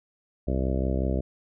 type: harmonic tone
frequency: 65.41 Hz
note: C2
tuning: in tune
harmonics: 1 / 2 / 3 / 4 / 5 / 6 / 7 / 8 / 9 / 10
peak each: -26 / -32 / -32 / -34 / -35 / -36 / -39 / -39 / -36 / -41 dBFS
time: 0.47-1.21 s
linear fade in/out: 10 ms
effects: none

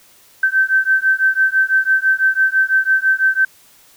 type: beating tone pair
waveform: sine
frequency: 1545 / 1551 Hz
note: G6 / G6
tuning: -26 / -19 cents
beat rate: 6 Hz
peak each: -15 dBFS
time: 0.43-3.45 s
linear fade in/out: 5 ms
effects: white hiss -49 dBFS RMS until 3.96 s

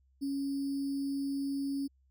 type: tone with sample-and-hold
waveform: sine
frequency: 277.2 Hz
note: C#4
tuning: in tune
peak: -31 dBFS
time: 0.21-1.88 s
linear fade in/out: 20 ms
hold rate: 4900 Hz
effects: added 66 Hz sine -65 dBFS peak until 2.1 s

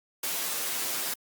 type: noise with comb filter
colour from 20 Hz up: white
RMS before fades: -31 dBFS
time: 0.23-1.14 s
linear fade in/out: 5 ms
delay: 9.5 ms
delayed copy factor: -0.8
effects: high-pass 200 Hz 12 dB/octave + Opus 48 kbps

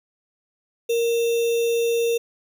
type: tone with sample-and-hold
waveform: sine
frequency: 466.2 Hz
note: A#4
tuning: in tune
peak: -18 dBFS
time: 0.89-2.18 s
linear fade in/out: 10 ms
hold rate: 3150 Hz
effects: none

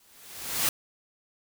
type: noise with exponential growth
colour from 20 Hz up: white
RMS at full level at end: -23 dBFS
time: 0-0.69 s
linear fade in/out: 2 ms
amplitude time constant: 150 ms
effects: none

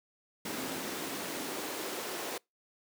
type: noise with high-pass filter sweep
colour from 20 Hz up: pink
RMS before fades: -38 dBFS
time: 0.45-2.38 s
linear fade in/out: 5 ms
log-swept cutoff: 230 to 410 Hz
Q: 1.8
effects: noise-tail reverb RT60 0.2 s tail -26 dB re dry

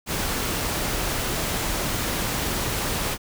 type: noise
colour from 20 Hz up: pink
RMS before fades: -26 dBFS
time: 0.06-3.18 s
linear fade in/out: 50 ms
effects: none

